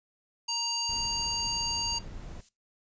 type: harmonic tone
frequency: 936 Hz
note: A#5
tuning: 7 cents sharp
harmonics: 1 / 3 / 5 / 7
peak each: -37 / -36 / -32 / -35 dBFS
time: 0.48-1.99 s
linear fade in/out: 10 ms
type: noise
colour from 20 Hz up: brown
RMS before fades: -42 dBFS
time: 0.89-2.41 s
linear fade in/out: 5 ms
type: noise with exponential growth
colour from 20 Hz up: violet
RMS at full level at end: -49 dBFS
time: 0.97-2.49 s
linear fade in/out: 5 ms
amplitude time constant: 330 ms
effects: noise-tail reverb RT60 0.2 s tail -18 dB re dry + resampled to 16000 Hz